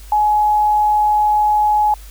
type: tone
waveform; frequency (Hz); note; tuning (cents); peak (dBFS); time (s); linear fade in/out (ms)
sine; 843; G#5; +26; -11; 0.12-1.94; 2
effects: added 50 Hz sine -34 dBFS peak until 2.1 s + white hiss -44 dBFS RMS until 2.1 s